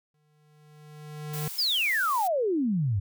square tone with exponential growth, 150.8 Hz, D3, 46 cents sharp, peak -29 dBFS, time 0.14-1.48 s, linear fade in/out 2 ms, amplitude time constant 290 ms
blue noise, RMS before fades -38 dBFS, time 1.33-2.28 s, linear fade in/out 10 ms
sine exponential sweep, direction down, 5274 to 91 Hz, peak -23 dBFS, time 1.58-3 s, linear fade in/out 10 ms
effects none

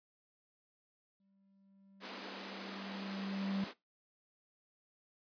triangle tone with exponential growth, 195.5 Hz, G3, 4 cents flat, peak -31 dBFS, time 1.2-3.64 s, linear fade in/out 2 ms, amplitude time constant 530 ms
pink high-pass noise, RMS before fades -46 dBFS, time 2-3.74 s, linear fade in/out 50 ms, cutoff 220 Hz, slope 96 dB/octave
effects noise-tail reverb RT60 0.2 s tail -19 dB re dry + resampled to 11025 Hz

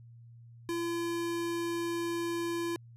square tone, 340 Hz, F4, 46 cents flat, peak -32 dBFS, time 0.69-2.76 s, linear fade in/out 0 ms, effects added 117 Hz sine -50 dBFS peak until 2.96 s + resampled to 32000 Hz

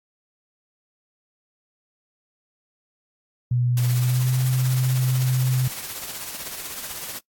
sine tone with pitch glide, 122.6 to 128.4 Hz, B2 to C3, -12 to -32 cents, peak -18 dBFS, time 3.51-5.68 s, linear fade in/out 5 ms, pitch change +80 cents, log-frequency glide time 3.87-4.38 s
white noise with tremolo, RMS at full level -31 dBFS, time 3.77-7.19 s, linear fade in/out 2 ms, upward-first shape triangle, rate 16 Hz, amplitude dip 50%
effects noise-tail reverb RT60 0.1 s tail -21 dB re dry + AAC 64 kbps

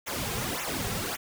pink noise with flanger, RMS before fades -32 dBFS, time 0.06-1.17 s, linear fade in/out 20 ms, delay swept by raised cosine 0.21 to 3.41 ms, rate 1.8 Hz, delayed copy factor -0.85, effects none

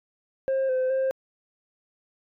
sine tone with pitch steps, 533 / 515 / 529 Hz, C5 / C5 / C5, +32 / -28 / +19 cents, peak -19 dBFS, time 0.48-1.11 s, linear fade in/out 0 ms, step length 210 ms, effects tanh soft clip ceiling -21 dBFS

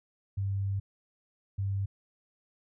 sine tone pair in turn, 98.4 / 98.4 Hz, G2 / G2, +7 / +7 cents, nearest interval unison, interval 0 cents, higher neither, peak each -28 dBFS, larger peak neither, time 0.37-0.8 / 1.58-1.86 s, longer first, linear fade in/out 10 ms, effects none

